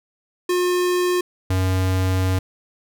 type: tone pair in turn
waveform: square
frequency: 358.6 / 93.4 Hz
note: F4 / F#2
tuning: +46 / +17 cents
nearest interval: octave + major seventh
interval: 2329 cents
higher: first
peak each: -18 dBFS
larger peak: neither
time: 0.49-1.21 / 1.5-2.39 s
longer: second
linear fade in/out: 5 ms
effects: none

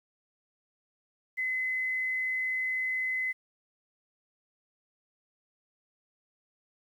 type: tone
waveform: sine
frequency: 2034 Hz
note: C7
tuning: 50 cents flat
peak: -28 dBFS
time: 1.37-3.33 s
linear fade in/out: 20 ms
effects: 10-bit

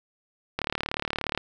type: click train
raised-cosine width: 0.3 ms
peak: -11 dBFS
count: 30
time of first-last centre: 0.59-1.376 s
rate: 36.9 Hz
effects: none

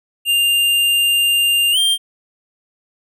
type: tone with pitch glide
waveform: square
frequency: 2800 to 3179 Hz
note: F7 to G7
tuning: +4 to +24 cents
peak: -13 dBFS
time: 0.25-1.98 s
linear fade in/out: 50 ms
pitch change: +220 cents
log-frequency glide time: 1.72-1.78 s
effects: none

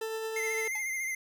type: tone with tremolo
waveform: 40% pulse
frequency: 443.3 Hz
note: A4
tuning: 13 cents sharp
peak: -31 dBFS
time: 0.01-0.68 s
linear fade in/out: 5 ms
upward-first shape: triangle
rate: 9.1 Hz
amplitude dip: 30%
type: tone with vibrato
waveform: square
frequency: 2093 Hz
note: C7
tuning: in tune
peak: -32 dBFS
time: 0.36-1.15 s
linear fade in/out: 5 ms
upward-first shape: sine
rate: 14 Hz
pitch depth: 37 cents each way
type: tone with exponential decay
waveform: 45% pulse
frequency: 858 Hz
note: A5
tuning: 44 cents flat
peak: -39 dBFS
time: 0.75-0.87 s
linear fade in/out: 5 ms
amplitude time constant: 24 ms
effects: none

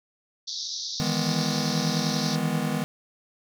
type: band-pass noise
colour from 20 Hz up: white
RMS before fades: -33 dBFS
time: 0.47-2.36 s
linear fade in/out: 10 ms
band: 3600 to 6000 Hz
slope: 96 dB/octave
type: chord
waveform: square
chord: E major seventh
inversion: third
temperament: just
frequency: 154.51 / 164.81 / 206 / 247.2 Hz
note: D#3 / E3 / G#3 / B3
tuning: -12 / 0 / -14 / +2 cents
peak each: -31 dBFS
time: 1-2.84 s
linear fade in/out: 0 ms
type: tone with vibrato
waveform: 25% pulse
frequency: 163.1 Hz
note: E3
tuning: 18 cents flat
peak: -33 dBFS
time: 1.28-2.76 s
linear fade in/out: 0 ms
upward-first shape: sine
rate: 4.3 Hz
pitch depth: 14 cents each way
effects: none

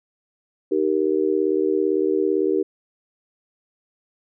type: chord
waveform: sine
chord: Eb major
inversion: none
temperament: just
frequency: 311.1 / 388.9 / 466.7 Hz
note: Eb4 / G4 / Bb4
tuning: 0 / -14 / +2 cents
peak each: -23 / -20 / -24 dBFS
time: 0.71-2.63 s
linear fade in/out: 10 ms
effects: none

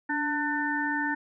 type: harmonic tone with a mistuned harmonic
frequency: 298.7 Hz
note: D4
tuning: 29 cents sharp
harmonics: 1 / 3 / 5 / 6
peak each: -31 / -32 / -33 / -30 dBFS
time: 0.09-1.15 s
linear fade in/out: 10 ms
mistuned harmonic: 1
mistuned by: -50 cents
effects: none

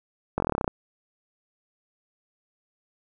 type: slowing click train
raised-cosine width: 1 ms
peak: -10 dBFS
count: 12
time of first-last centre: 0.38-0.678 s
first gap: 21 ms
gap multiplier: 1.05
effects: none

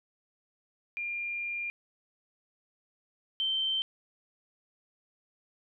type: tone pair in turn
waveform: sine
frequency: 2400 / 3112 Hz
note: D7 / G7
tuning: +37 / -13 cents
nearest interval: major third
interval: 450 cents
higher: second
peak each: -32 / -27 dBFS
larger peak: second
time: 0.97-1.7 / 3.4-3.82 s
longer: first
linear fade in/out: 0 ms
effects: none

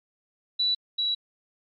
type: tone pair in turn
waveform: sine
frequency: 3951 / 3910 Hz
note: B7 / B7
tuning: 0 / -18 cents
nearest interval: unison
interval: 18 cents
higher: first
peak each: -21 / -23 dBFS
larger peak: first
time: 0.59-0.75 / 0.98-1.15 s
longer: second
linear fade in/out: 10 ms
effects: MP3 64 kbps

